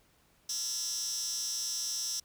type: tone with high-pass filter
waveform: 15% pulse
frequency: 340.6 Hz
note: F4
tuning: 43 cents flat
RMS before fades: -35 dBFS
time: 0.49-2.2 s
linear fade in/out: 5 ms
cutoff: 5600 Hz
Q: 4.8
effects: pink hiss -67 dBFS RMS until 2.24 s